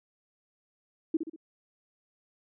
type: tone with echo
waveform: sine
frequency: 321.5 Hz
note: E4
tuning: 43 cents flat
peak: -22 dBFS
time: 1.14-1.17 s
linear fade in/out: 5 ms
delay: 64 ms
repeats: 3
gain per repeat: -7 dB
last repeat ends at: 1.362 s
effects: none